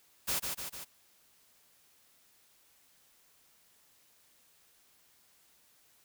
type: noise with echo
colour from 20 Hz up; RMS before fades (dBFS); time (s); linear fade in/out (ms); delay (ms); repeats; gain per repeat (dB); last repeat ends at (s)
white; -32; 0.27-0.4; 20; 150; 3; -4; 0.85
effects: white hiss -66 dBFS RMS until 6.04 s